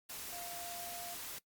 sine tone in noise, 698.5 Hz, F5, in tune, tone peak -47 dBFS, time 0.32-1.15 s, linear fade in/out 10 ms, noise white, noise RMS -45 dBFS, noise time 0.09-1.39 s, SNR -5 dB, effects noise-tail reverb RT60 0.1 s tail -21 dB re dry + Opus 48 kbps

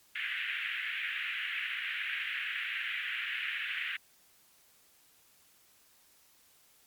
pink band-pass noise, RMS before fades -36 dBFS, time 0.15-3.97 s, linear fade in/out 10 ms, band 1600 to 3000 Hz, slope 48 dB/octave, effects white hiss -64 dBFS RMS until 6.86 s + MP3 96 kbps

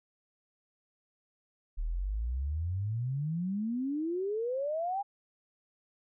sine exponential sweep, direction up, 36.71 to 821 Hz, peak -30 dBFS, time 1.77-5.03 s, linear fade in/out 20 ms, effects none

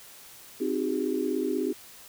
sine chord, Ab dominant seventh, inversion first, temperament equal with one note detuned, 261.6 / 311.1 / 370 / 406.3 Hz, C4 / Eb4 / Gb4 / Ab4, 0 / 0 / 0 / -38 cents, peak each -31 dBFS, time 0.6-1.73 s, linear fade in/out 10 ms, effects white hiss -49 dBFS RMS until 2.08 s

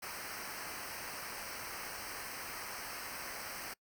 pink noise with comb filter, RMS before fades -44 dBFS, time 0.02-3.74 s, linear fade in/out 10 ms, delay 0.28 ms, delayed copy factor -0.85, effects noise-tail reverb RT60 0.1 s tail -24 dB re dry

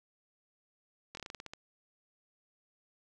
slowing click train, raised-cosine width 0.2 ms, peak -26 dBFS, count 10, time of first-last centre 1.15-1.535 s, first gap 22 ms, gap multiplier 1.16, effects none

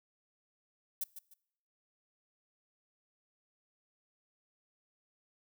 violet noise with echo, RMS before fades -35 dBFS, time 1.01-1.04 s, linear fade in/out 5 ms, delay 150 ms, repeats 2, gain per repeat -11 dB, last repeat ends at 1.34 s, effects noise-tail reverb RT60 0.8 s tail -24 dB re dry

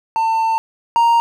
triangle tone pair in turn, 897 / 932 Hz, A5 / A#5, +33 / -1 cents, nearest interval minor second, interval 66 cents, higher second, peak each -12 / -8 dBFS, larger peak second, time 0.16-0.58 / 0.96-1.2 s, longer first, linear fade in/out 0 ms, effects none

